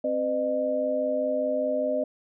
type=tone cluster; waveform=sine; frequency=263.7 / 504 / 609 Hz; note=C4 / B4 / D#5; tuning=+14 / +35 / -37 cents; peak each=-31 / -30 / -25 dBFS; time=0.04-2.04 s; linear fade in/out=5 ms; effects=none